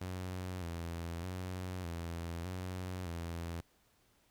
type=tone with vibrato; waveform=sawtooth; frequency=88 Hz; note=F2; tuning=14 cents sharp; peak=-35 dBFS; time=0.01-3.61 s; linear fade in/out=5 ms; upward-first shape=square; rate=0.82 Hz; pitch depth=72 cents each way; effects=pink hiss -71 dBFS RMS until 4.3 s